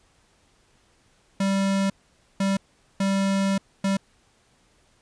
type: tone bursts at uneven times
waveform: square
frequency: 195.3 Hz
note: G3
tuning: 6 cents flat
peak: -21 dBFS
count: 4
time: 1.4-1.9 / 2.4-2.57 / 3-3.58 / 3.84-3.97 s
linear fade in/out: 5 ms
effects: pink hiss -62 dBFS RMS until 5.01 s + resampled to 22050 Hz